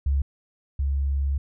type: tone pair in turn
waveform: sine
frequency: 69.3 / 69.3 Hz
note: C#2 / C#2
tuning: 0 / 0 cents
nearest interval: unison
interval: 0 cents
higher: neither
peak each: -19 / -21 dBFS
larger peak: first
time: 0.06-0.22 / 0.79-1.38 s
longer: second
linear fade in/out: 5 ms
effects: none